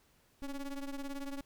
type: ring-modulated tone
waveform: square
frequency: 141 Hz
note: C#3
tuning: 30 cents sharp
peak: -36 dBFS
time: 0.42-1.41 s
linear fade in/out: 2 ms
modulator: 132 Hz
effects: pink hiss -69 dBFS RMS until 1.45 s